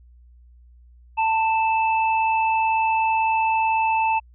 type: tone pair together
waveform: sine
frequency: 889 / 2635 Hz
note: A5 / E7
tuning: +18 / -1 cents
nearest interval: octave + perfect fifth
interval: 1881 cents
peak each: -18 / -26 dBFS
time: 1.17-4.2 s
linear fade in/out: 20 ms
effects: added 60 Hz sine -47 dBFS peak until 4.34 s